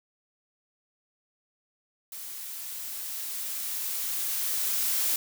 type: noise with level ramp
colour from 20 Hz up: blue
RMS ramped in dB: -40 to -26 dBFS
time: 2.12-5.16 s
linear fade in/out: 2 ms
effects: none